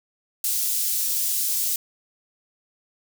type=high-pass noise; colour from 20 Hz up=white; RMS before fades=-24 dBFS; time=0.44-1.76 s; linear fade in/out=2 ms; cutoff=5600 Hz; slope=12 dB/octave; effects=none